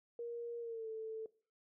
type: tone with pitch glide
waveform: sine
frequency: 471 to 442 Hz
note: A#4 to A4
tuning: +18 to +8 cents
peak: -40 dBFS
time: 0.19-1.26 s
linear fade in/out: 2 ms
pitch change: -110 cents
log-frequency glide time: 0.6-0.88 s
effects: noise-tail reverb RT60 0.4 s tail -20 dB re dry